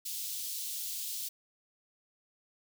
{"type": "high-pass noise", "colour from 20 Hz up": "white", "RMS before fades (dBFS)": -38, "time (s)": [0.05, 1.29], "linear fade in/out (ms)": 10, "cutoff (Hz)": 3300, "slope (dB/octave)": 24, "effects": []}